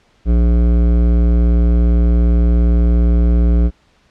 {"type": "tone with hard clipping", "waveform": "sine", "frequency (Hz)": 58.7, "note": "A#1", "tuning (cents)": 13, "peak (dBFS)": -11, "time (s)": [0.25, 3.71], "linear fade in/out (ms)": 50, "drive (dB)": 14, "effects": ["pink hiss -55 dBFS RMS until 4.1 s", "low-pass 5000 Hz 12 dB/octave"]}